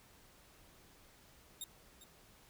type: tone with echo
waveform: 15% pulse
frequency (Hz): 3697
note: A#7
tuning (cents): -15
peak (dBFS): -34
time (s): 1.61-1.64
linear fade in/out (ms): 2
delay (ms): 400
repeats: 1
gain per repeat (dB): -14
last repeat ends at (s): 2.04
effects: pink hiss -63 dBFS RMS until 2.49 s